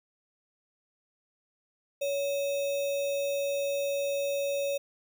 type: tone with sample-and-hold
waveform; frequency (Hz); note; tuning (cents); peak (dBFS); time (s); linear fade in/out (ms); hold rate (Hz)
sine; 562; C#5; +24; -27; 2.01-4.78; 10; 3150
effects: none